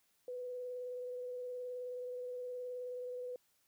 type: tone with vibrato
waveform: sine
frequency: 497.1 Hz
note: B4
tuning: 11 cents sharp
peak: -40 dBFS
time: 0.28-3.36 s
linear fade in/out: 2 ms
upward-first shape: sine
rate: 19 Hz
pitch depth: 17 cents each way
effects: white hiss -75 dBFS RMS until 3.67 s